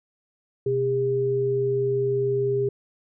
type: tone pair together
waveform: sine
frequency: 127.8 / 403.1 Hz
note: C3 / G4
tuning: -40 / +48 cents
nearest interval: octave + minor sixth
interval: 1988 cents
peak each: -28 / -21 dBFS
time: 0.66-2.69 s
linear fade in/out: 5 ms
effects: none